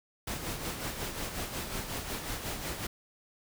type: noise with tremolo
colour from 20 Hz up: pink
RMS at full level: -35 dBFS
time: 0.27-2.87 s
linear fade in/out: 5 ms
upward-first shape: sine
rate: 5.5 Hz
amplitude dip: 50%
effects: none